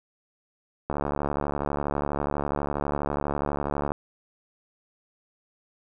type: click train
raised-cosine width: 1 ms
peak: -13 dBFS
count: 219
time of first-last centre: 0.9-3.919 s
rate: 72.2 Hz
effects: none